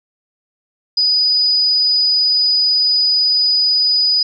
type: tone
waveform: sine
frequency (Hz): 4961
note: D#8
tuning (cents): -6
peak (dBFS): -11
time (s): 0.97-4.23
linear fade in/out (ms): 5
effects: none